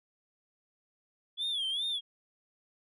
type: tone with vibrato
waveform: sine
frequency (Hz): 3376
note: G#7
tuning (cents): +28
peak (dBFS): -28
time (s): 1.37-2.01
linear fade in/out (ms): 50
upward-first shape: sine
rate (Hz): 2.5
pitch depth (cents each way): 140
effects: tanh soft clip ceiling -29 dBFS